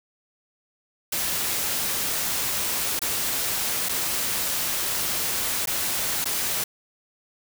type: noise with dropouts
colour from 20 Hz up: white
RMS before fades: -26 dBFS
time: 1.12-6.64 s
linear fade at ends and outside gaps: 5 ms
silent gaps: 2.993-3.017 / 3.888-3.892 / 5.658-5.672 / 6.244-6.255 s
effects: none